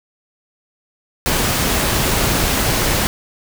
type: noise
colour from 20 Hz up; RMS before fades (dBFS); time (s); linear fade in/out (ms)
pink; -17; 1.26-3.07; 0
effects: none